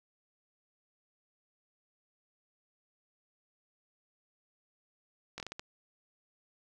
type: slowing click train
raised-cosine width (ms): 0.2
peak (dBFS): -23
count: 6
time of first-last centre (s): 5.38-5.595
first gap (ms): 20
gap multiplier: 1.39
effects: none